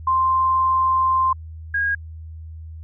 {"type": "tone pair in turn", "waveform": "sine", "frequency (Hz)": [1046.5, 1635], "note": ["C6", "G#6"], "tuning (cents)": [0, -28], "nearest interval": "minor sixth", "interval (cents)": 772, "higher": "second", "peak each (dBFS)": [-15, -18], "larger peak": "first", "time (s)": [[0.07, 1.33], [1.74, 1.95]], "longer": "first", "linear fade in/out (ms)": 5, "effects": ["added 80 Hz sine -33 dBFS peak until 2.83 s"]}